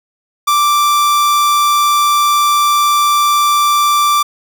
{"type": "tone", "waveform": "45% pulse", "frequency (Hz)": 1174, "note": "D6", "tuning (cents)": -1, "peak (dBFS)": -9, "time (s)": [0.47, 4.23], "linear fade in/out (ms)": 10, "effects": []}